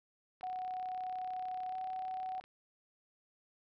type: click train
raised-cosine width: 0.3 ms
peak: -39 dBFS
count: 69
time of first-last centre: 0.41-2.44 s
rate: 33.5 Hz
type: tone with pitch glide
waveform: sine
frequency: 740 to 749 Hz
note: F#5 to F#5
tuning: 0 to +21 cents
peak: -37 dBFS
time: 0.43-2.4 s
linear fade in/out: 2 ms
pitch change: +21 cents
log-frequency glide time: 1.69-1.75 s
effects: none